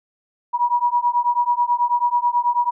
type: beating tone pair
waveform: sine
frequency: 960 / 969.2 Hz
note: B5 / B5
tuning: -49 / -33 cents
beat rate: 9.2 Hz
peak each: -19 dBFS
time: 0.53-2.71 s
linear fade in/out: 20 ms
effects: none